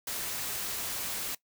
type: noise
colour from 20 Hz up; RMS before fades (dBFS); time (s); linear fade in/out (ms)
white; -35; 0.07-1.35; 5
effects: noise-tail reverb RT60 0.1 s tail -19 dB re dry